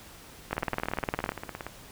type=two click trains; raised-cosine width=0.5 ms; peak=-12 / -20 dBFS; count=16 / 21; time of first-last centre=0.53-1.291 / 0.51-1.666 s; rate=19.7 / 17.3 Hz; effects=pink hiss -49 dBFS RMS until 1.91 s